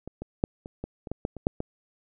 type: clicks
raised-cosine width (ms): 2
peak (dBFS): -24 / -22 / -9 / -25 / -20 / -24 / -17 / -14 / -25 / -8 / -17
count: 11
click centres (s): 0.076 / 0.22 / 0.439 / 0.659 / 0.84 / 1.072 / 1.116 / 1.251 / 1.367 / 1.469 / 1.604
effects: none